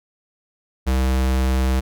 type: tone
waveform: square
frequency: 65 Hz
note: C2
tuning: 11 cents flat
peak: -17 dBFS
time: 0.86-1.81 s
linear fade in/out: 20 ms
effects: none